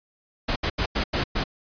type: noise bursts at uneven times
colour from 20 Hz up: pink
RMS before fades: -24 dBFS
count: 6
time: 0.48-0.56 / 0.63-0.7 / 0.78-0.86 / 0.95-1.04 / 1.13-1.24 / 1.35-1.44 s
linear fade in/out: 10 ms
effects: resampled to 11025 Hz